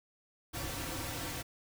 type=noise with comb filter; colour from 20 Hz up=pink; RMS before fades=-39 dBFS; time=0.53-1.43 s; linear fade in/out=20 ms; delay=4.8 ms; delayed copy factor=-0.85; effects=none